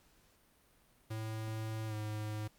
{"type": "tone with pitch glide", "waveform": "square", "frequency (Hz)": [110.1, 106.84], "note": ["A2", "G#2"], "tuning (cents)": [2, 50], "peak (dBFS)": -38, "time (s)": [1.1, 2.48], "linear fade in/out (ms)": 10, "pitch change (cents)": -52, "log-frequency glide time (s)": [1.87, 1.94], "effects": ["pink hiss -68 dBFS RMS until 2.58 s", "Opus 48 kbps"]}